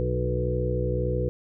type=harmonic tone with a mistuned harmonic; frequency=61.74 Hz; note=B1; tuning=in tune; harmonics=1 / 2 / 3 / 5 / 6 / 7 / 8; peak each=-29 / -28 / -35 / -37 / -33 / -36 / -29 dBFS; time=0-1.29 s; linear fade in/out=0 ms; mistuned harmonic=7; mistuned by=+34 cents; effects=none

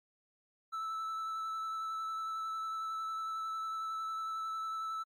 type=tone with vibrato; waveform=triangle; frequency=1315 Hz; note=E6; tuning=5 cents flat; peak=-34 dBFS; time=0.72-5.04 s; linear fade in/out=20 ms; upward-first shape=sine; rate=11 Hz; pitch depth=12 cents each way; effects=AAC 64 kbps

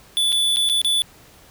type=tone with dropouts; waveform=square; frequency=3470 Hz; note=A7; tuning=25 cents flat; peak=-17 dBFS; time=0.17-1.02 s; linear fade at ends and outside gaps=0 ms; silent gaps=0.321-0.326 / 0.561-0.569 / 0.69-0.697 / 0.816-0.847 s; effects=pink hiss -49 dBFS RMS until 1.5 s

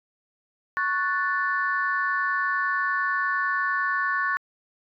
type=chord; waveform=sine; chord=F# minor; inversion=second; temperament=equal; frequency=1108.7 / 1480 / 1760 Hz; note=C#6 / F#6 / A6; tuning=0 / 0 / 0 cents; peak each=-26 / -27 / -26 dBFS; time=0.77-4.37 s; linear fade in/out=0 ms; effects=tanh soft clip ceiling -13 dBFS

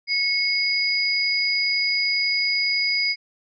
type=tone pair together; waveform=sine; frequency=2191 / 4919 Hz; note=C#7 / D#8; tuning=-21 / -21 cents; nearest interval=octave + major second; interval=1400 cents; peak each=-22 dBFS; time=0.07-3.16 s; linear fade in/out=50 ms; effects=none

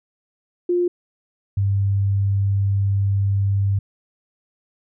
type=tone pair in turn; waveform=sine; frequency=353 / 99.06 Hz; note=F4 / G2; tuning=+19 / +19 cents; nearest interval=octave + minor seventh; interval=2200 cents; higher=first; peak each=-16 dBFS; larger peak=neither; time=0.69-0.88 / 1.57-3.79 s; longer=second; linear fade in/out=5 ms; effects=none

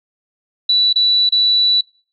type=tone with dropouts; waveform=sine; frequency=3951 Hz; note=B7; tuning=in tune; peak=-10 dBFS; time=0.69-1.81 s; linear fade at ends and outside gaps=5 ms; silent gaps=0.929-0.958 / 1.292-1.322 s; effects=noise-tail reverb RT60 0.4 s tail -24 dB re dry

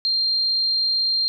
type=tone; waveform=sine; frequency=4186 Hz; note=C8; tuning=in tune; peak=-18 dBFS; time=0.05-1.28 s; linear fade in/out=0 ms; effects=none

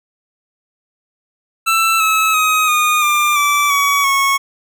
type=tone with pitch steps; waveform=25% pulse; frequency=1331 / 1295.4 / 1260.7 / 1226.9 / 1194 / 1162.1 / 1130.9 / 1100.6 Hz; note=E6 / E6 / D#6 / D#6 / D6 / D6 / C#6 / C#6; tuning=+16 / -31 / +22 / -25 / +28 / -19 / +34 / -13 cents; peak=-8 dBFS; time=1.66-4.38 s; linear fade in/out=20 ms; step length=340 ms; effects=none

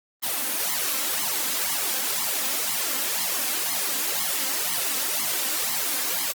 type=noise with flanger; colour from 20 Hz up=white; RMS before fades=-26 dBFS; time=0.22-6.33 s; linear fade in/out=20 ms; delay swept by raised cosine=0.95 to 3.85 ms; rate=2 Hz; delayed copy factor=+1; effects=high-pass 200 Hz 12 dB/octave + Opus 24 kbps

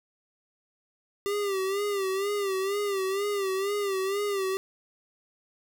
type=tone with vibrato; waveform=square; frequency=395.3 Hz; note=G4; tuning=15 cents sharp; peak=-27 dBFS; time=1.26-4.57 s; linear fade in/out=0 ms; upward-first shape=sine; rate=2.1 Hz; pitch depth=76 cents each way; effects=none

